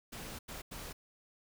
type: noise bursts at uneven times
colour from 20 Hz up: pink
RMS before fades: -45 dBFS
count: 3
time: 0.12-0.39 / 0.48-0.62 / 0.71-0.93 s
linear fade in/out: 10 ms
effects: none